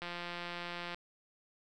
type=click train; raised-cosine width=0.3 ms; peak=-25 dBFS; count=162; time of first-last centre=0.02-0.945 s; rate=174 Hz; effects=none